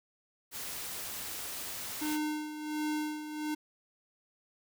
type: noise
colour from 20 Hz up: white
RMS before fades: -40 dBFS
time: 0.51-2.19 s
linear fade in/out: 50 ms
type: tone with tremolo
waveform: square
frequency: 303.8 Hz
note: D#4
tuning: 41 cents flat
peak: -31 dBFS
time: 2.01-3.55 s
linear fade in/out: 10 ms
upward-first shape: sine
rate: 1.4 Hz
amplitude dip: 65%
effects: none

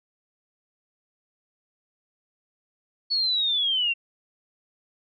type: linear sweep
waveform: sine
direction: down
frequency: 4435 to 2705 Hz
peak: -21 dBFS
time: 3.1-3.94 s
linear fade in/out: 20 ms
effects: none

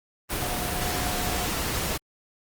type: tone in noise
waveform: sine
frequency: 720 Hz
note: F#5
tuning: 47 cents flat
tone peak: -34 dBFS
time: 0.4-1.47 s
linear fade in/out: 20 ms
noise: pink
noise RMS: -28 dBFS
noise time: 0.29-1.98 s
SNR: -9 dB
effects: Opus 24 kbps

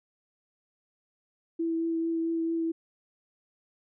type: tone with vibrato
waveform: sine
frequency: 329.6 Hz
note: E4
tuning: in tune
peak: -26 dBFS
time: 1.59-2.72 s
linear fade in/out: 10 ms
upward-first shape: triangle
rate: 4.5 Hz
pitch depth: 14 cents each way
effects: none

